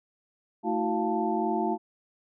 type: tone cluster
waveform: sine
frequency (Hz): 220.4 / 325.5 / 368.5 / 700 / 881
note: A3 / E4 / F#4 / F5 / A5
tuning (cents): +3 / -22 / -7 / +4 / +2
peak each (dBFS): -31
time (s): 0.63-1.78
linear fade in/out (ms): 50
effects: none